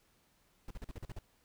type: noise bursts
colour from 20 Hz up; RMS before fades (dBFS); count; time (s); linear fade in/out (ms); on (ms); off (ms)
brown; -42; 8; 0.68-1.189; 2; 26; 43
effects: pink hiss -71 dBFS RMS until 1.44 s